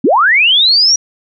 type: linear sweep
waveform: sine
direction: up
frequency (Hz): 196 to 5790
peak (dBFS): -6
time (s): 0.04-0.96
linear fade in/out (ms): 5
effects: none